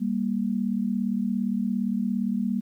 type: tone pair together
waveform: sine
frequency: 197.8 / 235.2 Hz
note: G3 / A#3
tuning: +16 / +16 cents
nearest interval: minor third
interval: 300 cents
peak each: -26 / -26 dBFS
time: 0-2.61 s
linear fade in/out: 20 ms
effects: 10-bit